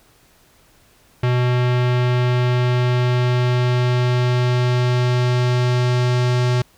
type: tone with low-pass filter sweep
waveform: square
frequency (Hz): 124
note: B2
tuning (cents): +7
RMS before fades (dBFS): -17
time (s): 1.23-6.62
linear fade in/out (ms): 5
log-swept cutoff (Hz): 3000 to 5300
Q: 1.1
effects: pink hiss -54 dBFS RMS until 6.77 s